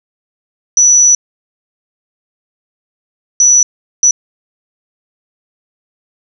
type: tone bursts at uneven times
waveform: sine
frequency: 5920 Hz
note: F#8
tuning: in tune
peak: -4 dBFS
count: 3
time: 0.77-1.15 / 3.4-3.63 / 4.03-4.11 s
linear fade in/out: 2 ms
effects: none